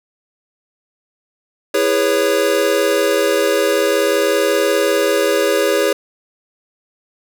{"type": "chord", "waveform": "square", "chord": "C# minor seventh", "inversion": "first", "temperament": "equal with one note detuned", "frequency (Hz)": [329.6, 408.6, 493.9, 554.4], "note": ["E4", "G#4", "B4", "C#5"], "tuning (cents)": [0, -28, 0, 0], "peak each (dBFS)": [-23, -18, -21, -18], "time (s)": [1.74, 5.93], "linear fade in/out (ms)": 5, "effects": []}